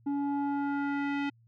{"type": "tone with low-pass filter sweep", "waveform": "square", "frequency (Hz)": 282.9, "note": "C#4", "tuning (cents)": 35, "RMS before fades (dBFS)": -31, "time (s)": [0.06, 1.3], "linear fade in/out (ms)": 10, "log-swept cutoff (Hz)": [580, 2700], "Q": 1.9, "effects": ["added 115 Hz sine -59 dBFS peak until 1.47 s"]}